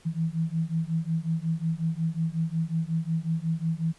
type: beating tone pair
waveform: sine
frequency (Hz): 160.4 / 165.9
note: E3 / E3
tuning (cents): -47 / +11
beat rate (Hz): 5.5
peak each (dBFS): -28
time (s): 0.05-3.93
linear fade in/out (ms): 20
effects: pink hiss -57 dBFS RMS until 3.98 s + resampled to 24000 Hz